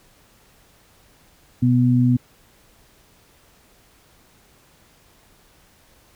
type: tone pair together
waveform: sine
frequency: 124.7 / 247.3 Hz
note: B2 / B3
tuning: +17 / +3 cents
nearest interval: octave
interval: 1186 cents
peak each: -16 dBFS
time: 1.62-2.17 s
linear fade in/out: 10 ms
effects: pink hiss -55 dBFS RMS until 6.15 s